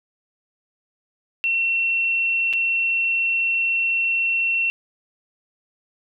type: tone with dropouts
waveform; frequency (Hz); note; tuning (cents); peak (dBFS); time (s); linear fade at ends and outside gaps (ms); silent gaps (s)
sine; 2714; E7; +50; -18; 1.44-4.7; 0; 2.529-2.535
effects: none